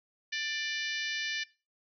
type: harmonic tone with a mistuned harmonic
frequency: 590 Hz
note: D5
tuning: 8 cents sharp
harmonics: 3 / 4 / 5 / 6 / 7 / 8 / 9 / 10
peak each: -36 / -38 / -40 / -42 / -43 / -44 / -45 / -46 dBFS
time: 0.32-1.44 s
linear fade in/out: 10 ms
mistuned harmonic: 6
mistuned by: +18 cents
effects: noise-tail reverb RT60 0.3 s tail -20 dB re dry